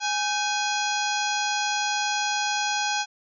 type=harmonic tone with a mistuned harmonic; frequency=830.6 Hz; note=G#5; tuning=in tune; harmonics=1 / 2 / 3 / 4 / 5 / 6 / 7 / 8; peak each=-27 / -30 / -32 / -33 / -34 / -35 / -35 / -36 dBFS; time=0-3.06 s; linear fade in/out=50 ms; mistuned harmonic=2; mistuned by=-130 cents; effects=none